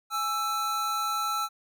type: tone pair together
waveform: square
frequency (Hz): 833 / 1325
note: G#5 / E6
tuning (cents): +5 / +9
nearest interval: minor sixth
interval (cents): 804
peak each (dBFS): -36 / -28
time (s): 0.1-1.49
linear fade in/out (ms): 50
effects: none